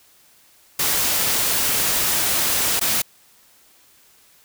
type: noise with dropouts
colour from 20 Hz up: white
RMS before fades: -20 dBFS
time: 0.79-3.02 s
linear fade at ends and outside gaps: 5 ms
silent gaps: 2.796-2.812 s
effects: white hiss -54 dBFS RMS until 4.44 s

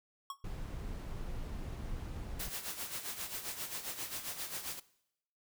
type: tone with exponential decay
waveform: square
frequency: 1102 Hz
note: C#6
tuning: 11 cents flat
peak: -36 dBFS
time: 0.3-0.38 s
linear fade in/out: 2 ms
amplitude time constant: 17 ms
type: noise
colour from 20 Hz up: brown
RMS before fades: -41 dBFS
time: 0.44-2.49 s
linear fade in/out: 5 ms
type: noise with tremolo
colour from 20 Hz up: white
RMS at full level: -39 dBFS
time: 2.39-4.8 s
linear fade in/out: 10 ms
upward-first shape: sine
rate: 7.5 Hz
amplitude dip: 65%
effects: noise-tail reverb RT60 0.8 s tail -20 dB re dry

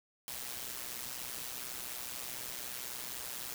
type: noise with amplitude modulation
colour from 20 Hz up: white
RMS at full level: -39 dBFS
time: 0.28-3.54 s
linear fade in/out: 0 ms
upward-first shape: sine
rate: 124 Hz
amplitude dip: 70%
effects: none

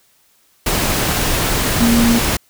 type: tone in noise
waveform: sine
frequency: 233.9 Hz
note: A#3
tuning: 6 cents sharp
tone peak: -11 dBFS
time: 1.8-2.19 s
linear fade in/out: 5 ms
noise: pink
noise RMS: -17 dBFS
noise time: 0.66-2.37 s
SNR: +3 dB
effects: white hiss -56 dBFS RMS until 2.49 s

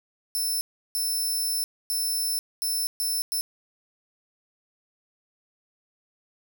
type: tone bursts at uneven times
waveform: 10% pulse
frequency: 5300 Hz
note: E8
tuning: 9 cents sharp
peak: -19 dBFS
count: 6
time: 0.35-0.61 / 0.95-1.64 / 1.9-2.39 / 2.62-2.87 / 3-3.22 / 3.32-3.41 s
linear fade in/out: 0 ms
effects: none

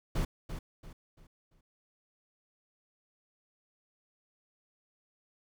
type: noise with echo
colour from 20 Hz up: brown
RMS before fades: -30 dBFS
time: 0.15-0.25 s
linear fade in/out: 5 ms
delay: 340 ms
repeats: 4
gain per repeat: -9 dB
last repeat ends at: 1.61 s
effects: none

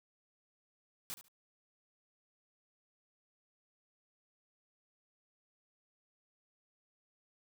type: noise with echo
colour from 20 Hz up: white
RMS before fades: -42 dBFS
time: 1.1-1.14 s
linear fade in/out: 0 ms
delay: 71 ms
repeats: 2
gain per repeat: -13 dB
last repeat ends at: 1.282 s
effects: none

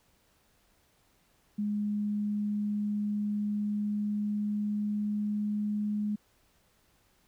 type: tone with pitch glide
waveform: sine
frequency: 207.7 to 209 Hz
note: G#3 to G#3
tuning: 0 to +11 cents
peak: -28 dBFS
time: 1.58-6.16 s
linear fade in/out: 10 ms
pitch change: +11 cents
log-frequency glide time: 3.34-5.81 s
effects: pink hiss -68 dBFS RMS until 7.27 s

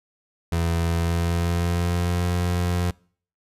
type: tone with pitch glide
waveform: 30% pulse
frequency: 84 to 88.18 Hz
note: E2 to F2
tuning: +33 to +17 cents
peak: -18 dBFS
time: 0.52-2.91 s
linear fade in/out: 5 ms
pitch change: +84 cents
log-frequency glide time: 0.89-2.29 s
effects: noise-tail reverb RT60 0.5 s tail -25 dB re dry + resampled to 32000 Hz

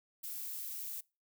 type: noise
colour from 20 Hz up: violet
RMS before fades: -42 dBFS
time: 0.23-1.01 s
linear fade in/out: 10 ms
effects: noise-tail reverb RT60 0.3 s tail -25 dB re dry

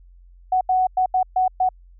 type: tone bursts at uneven times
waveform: sine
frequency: 743 Hz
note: F#5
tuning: 7 cents sharp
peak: -15 dBFS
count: 6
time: 0.52-0.61 / 0.69-0.87 / 0.97-1.06 / 1.14-1.23 / 1.36-1.48 / 1.6-1.69 s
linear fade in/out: 5 ms
effects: added 44 Hz sine -45 dBFS peak until 1.99 s

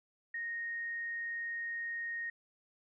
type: tone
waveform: sine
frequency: 1861 Hz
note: A#6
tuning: 3 cents flat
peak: -36 dBFS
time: 0.34-2.3 s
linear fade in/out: 5 ms
effects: none

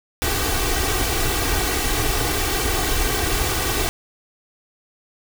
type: noise with comb filter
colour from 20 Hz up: pink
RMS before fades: -21 dBFS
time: 0.22-3.89 s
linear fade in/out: 0 ms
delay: 2.6 ms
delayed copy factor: +0.75
effects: none

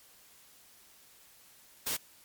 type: noise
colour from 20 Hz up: white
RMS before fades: -33 dBFS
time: 1.86-1.97 s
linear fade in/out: 10 ms
effects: white hiss -59 dBFS RMS until 2.24 s + MP3 96 kbps

